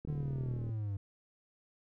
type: click train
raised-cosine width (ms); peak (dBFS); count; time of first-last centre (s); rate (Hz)
3; -30; 26; 0.05-0.693; 38.9
type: linear sweep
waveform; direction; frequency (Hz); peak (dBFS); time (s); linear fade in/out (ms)
triangle; down; 150.1 to 96.8; -32; 0.08-0.97; 5
effects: none